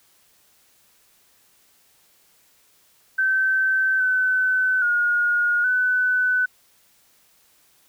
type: tone with pitch steps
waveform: sine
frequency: 1542 / 1515 / 1435 / 1500 Hz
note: G6 / F#6 / F6 / F#6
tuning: -29 / +40 / +47 / +23 cents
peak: -17 dBFS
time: 3.18-6.46 s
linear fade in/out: 10 ms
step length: 820 ms
effects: white hiss -59 dBFS RMS until 7.88 s